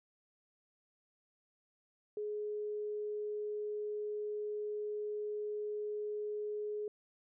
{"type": "tone", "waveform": "sine", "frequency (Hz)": 420, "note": "G#4", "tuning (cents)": 19, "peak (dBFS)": -36, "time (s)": [2.17, 6.88], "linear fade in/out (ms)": 2, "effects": []}